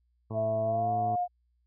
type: harmonic tone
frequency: 110 Hz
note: A2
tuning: in tune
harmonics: 1 / 2 / 3 / 4 / 5 / 6 / 7 / 8 / 9 / 10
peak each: -35 / -40 / -45 / -43 / -51 / -48 / -53 / -52 / -51 / -52 dBFS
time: 0.3-1.16 s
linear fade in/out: 10 ms
type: tone with pitch glide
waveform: sine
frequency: 661 to 712.5 Hz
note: E5 to F5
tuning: +5 to +34 cents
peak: -26 dBFS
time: 0.33-1.28 s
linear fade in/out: 50 ms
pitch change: +129 cents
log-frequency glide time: 0.63-0.91 s
effects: added 60 Hz sine -68 dBFS peak until 1.66 s